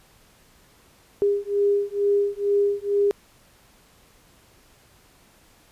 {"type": "beating tone pair", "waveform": "sine", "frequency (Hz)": [403.8, 406], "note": ["G#4", "G#4"], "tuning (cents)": [-49, -39], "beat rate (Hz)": 2.2, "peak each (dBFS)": -22, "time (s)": [1.22, 3.11], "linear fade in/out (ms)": 0, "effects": ["pink hiss -56 dBFS RMS until 5.71 s", "resampled to 32000 Hz"]}